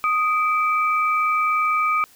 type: tone pair together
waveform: sine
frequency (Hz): 1244.5 / 2322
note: D#6 / D7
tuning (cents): 0 / -20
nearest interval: major seventh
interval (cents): 1080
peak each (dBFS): -18 / -24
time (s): 0.04-2.04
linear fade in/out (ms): 0
effects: white hiss -52 dBFS RMS until 2.15 s